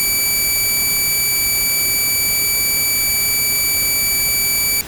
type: tone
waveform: 5% pulse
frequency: 2309 Hz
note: D7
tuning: 30 cents flat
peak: -5 dBFS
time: 0-4.81 s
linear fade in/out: 0 ms
effects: pink hiss -31 dBFS RMS until 4.87 s